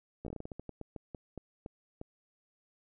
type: slowing click train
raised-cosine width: 2 ms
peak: -28 dBFS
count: 17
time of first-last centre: 0.25-2.014 s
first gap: 14 ms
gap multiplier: 1.24
effects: none